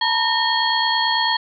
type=tone cluster; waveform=sine; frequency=892 / 961 / 1832 / 3256 / 4338 Hz; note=A5 / B5 / A#6 / G#7 / C#8; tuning=+23 / -48 / -31 / -35 / -38 cents; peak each=-23 dBFS; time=0.01-1.37 s; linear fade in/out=5 ms; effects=none